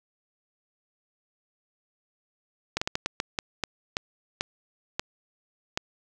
slowing click train, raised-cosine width 0.2 ms, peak -9 dBFS, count 12, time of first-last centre 2.77-5.775 s, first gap 45 ms, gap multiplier 1.33, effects none

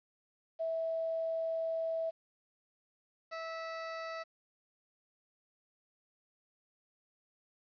sine / 20% pulse tone pair in turn, 653 / 653 Hz, E5 / E5, -17 / -17 cents, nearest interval unison, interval 0 cents, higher neither, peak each -32 / -34 dBFS, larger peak first, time 0.59-2.11 / 3.31-4.24 s, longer first, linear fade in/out 20 ms, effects resampled to 11025 Hz + 11-bit

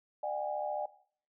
sine tone cluster, 601 / 747 / 821 Hz, D5 / F#5 / G#5, +40 / +16 / -20 cents, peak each -36 / -38 / -37 dBFS, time 0.23-0.86 s, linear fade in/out 5 ms, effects noise-tail reverb RT60 0.5 s tail -17 dB re dry

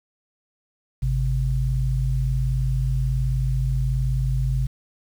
sine tone pair together, 51.79 / 130.5 Hz, G#1 / C3, -4 / -4 cents, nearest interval octave + major third, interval 1600 cents, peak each -22 dBFS, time 1.02-4.67 s, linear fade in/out 10 ms, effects 8-bit

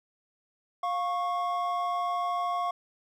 triangle tone pair together, 704.9 / 1102 Hz, F5 / C#6, +16 / -11 cents, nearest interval minor sixth, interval 773 cents, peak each -28 dBFS, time 0.83-2.71 s, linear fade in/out 5 ms, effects none

